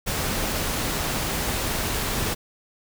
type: noise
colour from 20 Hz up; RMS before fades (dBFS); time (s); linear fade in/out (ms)
pink; -26; 0.06-2.35; 20
effects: none